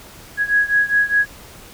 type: beating tone pair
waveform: sine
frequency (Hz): 1661.2 / 1666.1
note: G#6 / G#6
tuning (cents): 0 / +5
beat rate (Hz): 4.9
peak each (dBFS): -16 / -18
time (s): 0.37-1.26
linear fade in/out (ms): 50
effects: pink hiss -41 dBFS RMS until 1.73 s